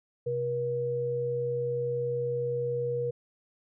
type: tone pair together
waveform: sine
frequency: 130 / 479.3 Hz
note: C3 / A#4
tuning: -11 / +48 cents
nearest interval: octave + major seventh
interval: 2259 cents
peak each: -35 / -28 dBFS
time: 0.26-3.11 s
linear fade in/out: 10 ms
effects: none